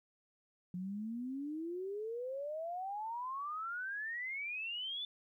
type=exponential sweep; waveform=sine; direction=up; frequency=176.3 to 3536 Hz; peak=-38 dBFS; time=0.74-5.05 s; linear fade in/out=2 ms; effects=13-bit